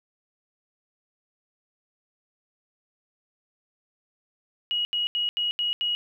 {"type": "tone bursts", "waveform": "sine", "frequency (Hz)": 2900, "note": "F#7", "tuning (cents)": -35, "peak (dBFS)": -23, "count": 6, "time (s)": [4.71, 5.95], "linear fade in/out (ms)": 0, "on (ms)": 140, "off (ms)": 80, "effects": ["10-bit"]}